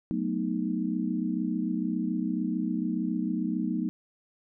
sine chord, B dominant seventh, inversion second, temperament equal, 185 / 220 / 246.9 / 311.1 Hz, F#3 / A3 / B3 / D#4, 0 / 0 / 0 / 0 cents, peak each -32 dBFS, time 0.11-3.89 s, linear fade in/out 0 ms, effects none

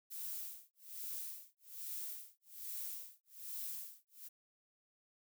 violet noise with tremolo, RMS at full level -43 dBFS, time 0.1-4.29 s, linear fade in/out 20 ms, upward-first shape sine, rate 1.2 Hz, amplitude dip 100%, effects none

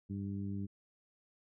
harmonic tone, 99.1 Hz, G2, 19 cents sharp, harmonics 1 / 2 / 3 / 4, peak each -40 / -39 / -46 / -55 dBFS, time 0.09-0.67 s, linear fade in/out 20 ms, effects none

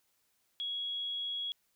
sine tone, 3328 Hz, G#7, 3 cents sharp, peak -34 dBFS, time 0.6-1.52 s, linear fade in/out 0 ms, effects white hiss -75 dBFS RMS until 1.75 s

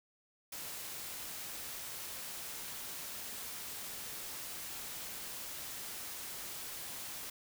white noise, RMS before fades -44 dBFS, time 0.52-7.3 s, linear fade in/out 5 ms, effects none

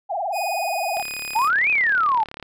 sine tone with vibrato, 733 Hz, F#5, 16 cents flat, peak -22 dBFS, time 0.09-1.03 s, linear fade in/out 20 ms, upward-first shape triangle, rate 19 Hz, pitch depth 250 cents each way
sawtooth tone, 2489 Hz, D#7, in tune, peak -25 dBFS, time 0.32-1.5 s, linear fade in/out 50 ms
click train, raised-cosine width 0.3 ms, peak -19 dBFS, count 53, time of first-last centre 0.97-2.427 s, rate 35.7 Hz
sine exponential two-way sweep, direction up then down, 833 to 2577 to 833 Hz, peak -16 dBFS, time 1.35-2.24 s, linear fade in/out 10 ms, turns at 1.7 s
effects none

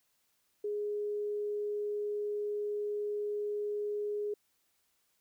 sine tone, 415.3 Hz, G#4, in tune, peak -32 dBFS, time 0.64-4.34 s, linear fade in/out 5 ms, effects white hiss -75 dBFS RMS until 5.2 s

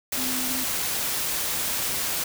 sine tone in noise, 256.5 Hz, C4, 34 cents flat, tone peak -32 dBFS, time 0.17-0.64 s, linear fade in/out 5 ms, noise white, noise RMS -27 dBFS, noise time 0.12-2.24 s, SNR -8 dB, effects none

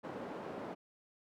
white band-pass noise, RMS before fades -44 dBFS, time 0.03-0.75 s, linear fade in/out 20 ms, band 200 to 610 Hz, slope 12 dB/octave, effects none

